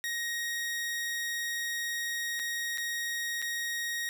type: tone with dropouts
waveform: sawtooth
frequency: 1878 Hz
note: A#6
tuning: 12 cents sharp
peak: -28 dBFS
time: 0.04-4.09 s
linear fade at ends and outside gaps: 0 ms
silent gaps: 2.393-2.397 / 2.775-2.781 / 3.418-3.424 s
effects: none